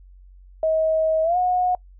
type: tone with pitch glide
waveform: sine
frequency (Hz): 636 to 726.4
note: D#5 to F#5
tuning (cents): +38 to -32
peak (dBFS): -17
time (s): 0.63-1.75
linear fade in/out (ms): 2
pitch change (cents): +230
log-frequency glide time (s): 1.23-1.37
effects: noise-tail reverb RT60 0.1 s tail -24 dB re dry + added 46 Hz sine -44 dBFS peak until 1.99 s